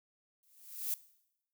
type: noise with exponential growth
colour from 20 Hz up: violet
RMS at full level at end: -32 dBFS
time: 0.43-0.94 s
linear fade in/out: 0 ms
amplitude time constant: 110 ms
effects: noise-tail reverb RT60 0.8 s tail -19 dB re dry